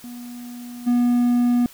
triangle tone with level steps, 242.6 Hz, B3, 31 cents flat, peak -31 / -13 dBFS, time 0.04-1.66 s, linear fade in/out 0 ms, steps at 0.86 s, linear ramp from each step 20 ms, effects white hiss -46 dBFS RMS until 1.73 s

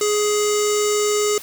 square tone with low-pass filter, 418.1 Hz, G#4, 12 cents sharp, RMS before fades -19 dBFS, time 0.01-1.38 s, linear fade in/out 2 ms, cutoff 7200 Hz, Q 6.4, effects white hiss -37 dBFS RMS until 1.42 s

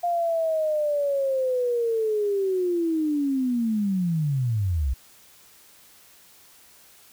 sine linear sweep, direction down, 703 to 59.4 Hz, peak -21 dBFS, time 0.03-4.94 s, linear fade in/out 10 ms, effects white hiss -53 dBFS RMS until 7.12 s

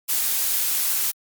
blue noise, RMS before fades -22 dBFS, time 0.08-1.12 s, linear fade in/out 20 ms, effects Opus 48 kbps

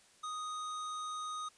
square tone, 1244.5 Hz, D#6, in tune, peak -39 dBFS, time 0.23-1.49 s, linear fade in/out 10 ms, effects white hiss -64 dBFS RMS until 1.57 s + resampled to 22050 Hz

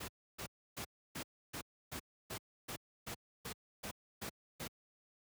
pink noise bursts, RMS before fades -43 dBFS, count 13, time 0-4.679 s, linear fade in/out 10 ms, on 83 ms, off 300 ms, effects high-pass 80 Hz 12 dB/octave

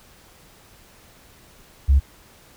sine tone, 68.7 Hz, C#2, 15 cents flat, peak -10 dBFS, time 1.88-2 s, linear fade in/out 20 ms, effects tanh soft clip ceiling -8 dBFS + pink hiss -51 dBFS RMS until 2.56 s

